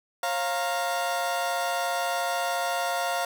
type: chord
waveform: 30% pulse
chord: Bb minor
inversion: first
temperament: equal with one note detuned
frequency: 541.7 / 698.5 / 932.3 Hz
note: Db5 / F5 / Bb5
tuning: -40 / 0 / 0 cents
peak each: -30 / -25 / -30 dBFS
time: 0.23-3.25 s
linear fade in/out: 2 ms
effects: none